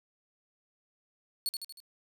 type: tone with echo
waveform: sawtooth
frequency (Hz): 4400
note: C#8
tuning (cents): -14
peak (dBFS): -26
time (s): 1.46-1.49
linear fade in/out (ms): 0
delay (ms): 78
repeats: 4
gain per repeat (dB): -5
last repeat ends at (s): 1.802
effects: none